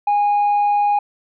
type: tone with tanh clipping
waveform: sine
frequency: 822 Hz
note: G#5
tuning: 18 cents flat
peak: -14 dBFS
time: 0.07-0.99 s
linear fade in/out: 5 ms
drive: 1 dB
effects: none